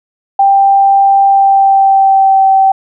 sine tone with pitch glide, 788 to 772.7 Hz, G5 to G5, +9 to -25 cents, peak -4 dBFS, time 0.39-2.72 s, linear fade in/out 5 ms, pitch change -34 cents, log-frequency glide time 1.24-2.47 s, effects none

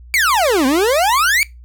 40% pulse exponential two-way sweep, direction down then up, 2349 to 250 to 2349 Hz, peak -11 dBFS, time 0.14-1.43 s, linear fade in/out 0 ms, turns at 0.66 s, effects noise-tail reverb RT60 0.2 s tail -21 dB re dry + added 60 Hz sine -36 dBFS peak until 1.64 s

